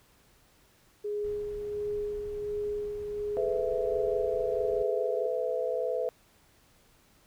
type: tone with tremolo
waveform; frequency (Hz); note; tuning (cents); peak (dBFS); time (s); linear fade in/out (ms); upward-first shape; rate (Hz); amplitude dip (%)
sine; 415.3; G#4; 0; -29; 1.04-5.27; 10; sine; 1.4; 40
type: noise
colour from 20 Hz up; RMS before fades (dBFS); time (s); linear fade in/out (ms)
brown; -48; 1.24-4.83; 2
type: chord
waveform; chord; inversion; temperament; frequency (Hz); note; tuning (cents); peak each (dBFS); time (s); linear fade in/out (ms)
sine; A suspended second; none; equal with one note detuned; 440 / 501.6 / 659.3; A4 / B4 / E5; 0 / +27 / 0; -34 / -30 / -33; 3.37-6.09; 0
effects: pink hiss -63 dBFS RMS until 7.26 s